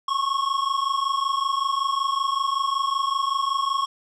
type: tone pair together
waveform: square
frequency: 1083.4 / 1108.7 Hz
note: C#6 / C#6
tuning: -40 / 0 cents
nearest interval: unison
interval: 40 cents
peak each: -25 dBFS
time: 0.08-3.86 s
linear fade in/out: 5 ms
effects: low-pass 5000 Hz 12 dB/octave